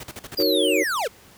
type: noise bursts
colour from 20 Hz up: pink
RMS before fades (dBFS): -35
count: 6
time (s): 0-0.43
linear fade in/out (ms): 5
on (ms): 35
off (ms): 44
type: linear sweep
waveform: square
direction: down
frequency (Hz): 4915 to 394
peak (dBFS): -23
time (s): 0.37-1.08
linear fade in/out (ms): 10
type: chord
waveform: sine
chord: D# minor seventh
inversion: none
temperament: equal with one note detuned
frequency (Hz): 311.1 / 373 / 466.2 / 554.4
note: D#4 / F#4 / A#4 / C#5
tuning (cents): 0 / +14 / 0 / 0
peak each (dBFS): -24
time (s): 0.38-0.84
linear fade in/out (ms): 20
effects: pink hiss -50 dBFS RMS until 1.37 s + high-pass 60 Hz 12 dB/octave